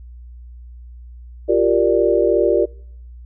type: chord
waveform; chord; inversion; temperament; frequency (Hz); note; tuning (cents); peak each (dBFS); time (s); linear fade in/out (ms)
sine; G minor seventh; third; equal; 349.2 / 392 / 466.2 / 587.3; F4 / G4 / Bb4 / D5; 0 / 0 / 0 / 0; -18; 1.48-2.66; 20
effects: noise-tail reverb RT60 0.7 s tail -26 dB re dry + added 60 Hz sine -35 dBFS peak until 3.25 s